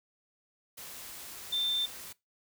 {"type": "tone in noise", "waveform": "sine", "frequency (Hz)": 3571, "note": "A7", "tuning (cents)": 25, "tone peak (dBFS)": -28, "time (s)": [1.52, 1.86], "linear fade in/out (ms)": 10, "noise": "white", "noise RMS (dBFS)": -45, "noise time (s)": [0.77, 2.13], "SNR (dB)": 14, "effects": ["noise-tail reverb RT60 0.2 s tail -21 dB re dry"]}